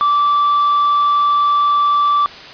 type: tone with quantisation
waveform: triangle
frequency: 1164 Hz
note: D6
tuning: 16 cents flat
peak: -9 dBFS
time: 0.01-2.26 s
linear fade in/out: 0 ms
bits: 6
effects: white hiss -34 dBFS RMS until 2.53 s + resampled to 11025 Hz